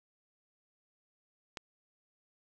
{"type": "click", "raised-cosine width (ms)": 0.2, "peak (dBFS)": -22, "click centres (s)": 1.572, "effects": []}